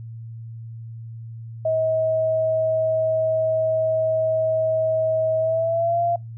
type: tone with pitch glide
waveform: sine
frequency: 638 to 687.8 Hz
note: D#5 to F5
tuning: +43 to -27 cents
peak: -18 dBFS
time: 1.65-6.16 s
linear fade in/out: 5 ms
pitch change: +130 cents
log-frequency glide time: 5.39-6.01 s
effects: noise-tail reverb RT60 0.2 s tail -25 dB re dry + added 114 Hz sine -33 dBFS peak until 6.37 s

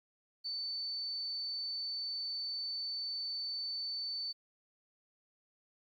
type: tone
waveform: sine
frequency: 4521 Hz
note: C#8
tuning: 33 cents sharp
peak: -36 dBFS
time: 0.44-4.33 s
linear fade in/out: 20 ms
effects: 12-bit

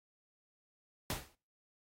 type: noise with exponential decay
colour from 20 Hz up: pink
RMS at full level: -34 dBFS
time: 1.1-1.35 s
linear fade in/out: 2 ms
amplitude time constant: 53 ms
effects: noise-tail reverb RT60 0.4 s tail -25 dB re dry + AAC 48 kbps

